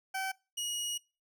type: tone pair in turn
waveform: 20% pulse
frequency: 767 / 2896 Hz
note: G5 / F#7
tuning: -38 / -38 cents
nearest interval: octave + major seventh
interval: 2300 cents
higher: second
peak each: -28 dBFS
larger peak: neither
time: 0.14-0.32 / 0.57-0.98 s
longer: second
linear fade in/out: 10 ms
effects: noise-tail reverb RT60 0.3 s tail -23 dB re dry